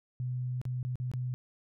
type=tone with dropouts; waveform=sine; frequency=125.6 Hz; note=B2; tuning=30 cents sharp; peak=-31 dBFS; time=0.2-1.34 s; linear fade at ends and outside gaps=0 ms; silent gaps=0.615-0.653 / 0.829-0.85 / 0.956-1 / 1.115-1.137 s; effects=none